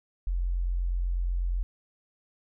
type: tone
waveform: sine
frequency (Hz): 44.11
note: F1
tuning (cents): +18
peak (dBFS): -25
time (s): 0.27-1.63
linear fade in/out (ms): 0
effects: none